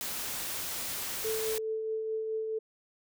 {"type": "noise", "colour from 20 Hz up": "white", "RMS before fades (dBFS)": -36, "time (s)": [0.01, 1.58], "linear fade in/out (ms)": 0}
{"type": "tone with tremolo", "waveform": "sine", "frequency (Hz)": 440, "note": "A4", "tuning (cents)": 0, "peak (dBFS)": -29, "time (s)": [1.24, 2.59], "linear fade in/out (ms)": 10, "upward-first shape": "triangle", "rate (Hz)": 4.7, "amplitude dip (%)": 35}
{"effects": []}